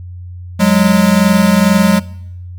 square tone pair together, 183.69 / 205.9 Hz, F#3 / G#3, -12 / -15 cents, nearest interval major second, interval 197 cents, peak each -11 dBFS, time 0.59-2 s, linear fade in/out 20 ms, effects noise-tail reverb RT60 0.8 s tail -20 dB re dry + added 89 Hz sine -26 dBFS peak until 2.58 s

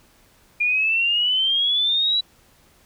sine exponential sweep, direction up, 2408 to 3951 Hz, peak -17 dBFS, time 0.6-2.21 s, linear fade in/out 10 ms, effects pink hiss -56 dBFS RMS until 2.85 s

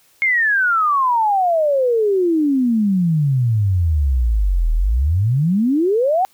sine exponential two-way sweep, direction down then up, 2172 to 38.3 to 786 Hz, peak -13 dBFS, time 0.22-6.25 s, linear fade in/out 0 ms, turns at 4.73 s, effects white hiss -55 dBFS RMS until 6.33 s

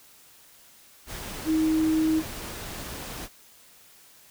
sine tone in noise, 316.1 Hz, D#4, 27 cents sharp, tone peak -20 dBFS, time 1.45-2.23 s, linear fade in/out 50 ms, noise pink, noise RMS -37 dBFS, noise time 1.06-3.29 s, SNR +14 dB, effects white hiss -54 dBFS RMS until 4.3 s

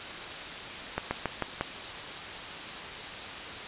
slowing click train, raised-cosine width 0.5 ms, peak -13 dBFS, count 5, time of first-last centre 0.98-1.61 s, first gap 130 ms, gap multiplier 1.13, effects white hiss -38 dBFS RMS until 3.67 s + resampled to 8000 Hz

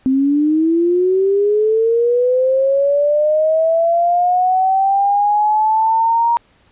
sine linear sweep, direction up, 258.8 to 944 Hz, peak -11 dBFS, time 0.06-6.37 s, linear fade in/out 0 ms, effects pink hiss -54 dBFS RMS until 6.71 s + resampled to 8000 Hz

